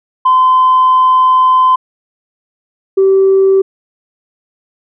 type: tone pair in turn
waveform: sine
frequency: 1027 / 386.1 Hz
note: C6 / G4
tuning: -33 / -26 cents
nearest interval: octave + perfect fourth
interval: 1693 cents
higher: first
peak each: -4 dBFS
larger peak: neither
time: 0.25-1.76 / 2.97-3.62 s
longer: first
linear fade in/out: 10 ms
effects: tanh soft clip ceiling -2 dBFS